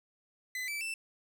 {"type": "tone with pitch steps", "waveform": "40% pulse", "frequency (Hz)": [2018, 2318, 2663], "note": ["B6", "D7", "E7"], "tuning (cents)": [37, -23, 17], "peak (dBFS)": -34, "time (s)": [0.55, 0.94], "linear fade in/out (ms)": 2, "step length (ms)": 130, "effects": []}